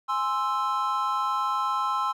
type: chord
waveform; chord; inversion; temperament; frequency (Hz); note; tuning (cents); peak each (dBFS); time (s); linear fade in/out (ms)
triangle; Ab augmented; none; equal; 830.6 / 1046.5 / 1318.5; Ab5 / C6 / E6; 0 / 0 / 0; -30 / -25 / -26; 0.08-2.13; 20
effects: none